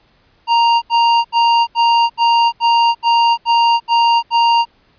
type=tone bursts; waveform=square; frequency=932.3 Hz; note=A#5; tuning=in tune; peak=-10 dBFS; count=10; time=0.47-4.654 s; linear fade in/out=50 ms; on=350 ms; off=76 ms; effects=pink hiss -55 dBFS RMS until 4.98 s + resampled to 11025 Hz